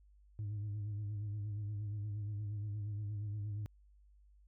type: tone with vibrato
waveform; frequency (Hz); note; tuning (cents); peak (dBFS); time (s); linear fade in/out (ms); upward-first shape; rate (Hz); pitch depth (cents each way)
sine; 104; G#2; +3; -35; 0.39-3.66; 0; sine; 8.5; 51
effects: tanh soft clip ceiling -36 dBFS + added 50 Hz sine -61 dBFS peak until 4.47 s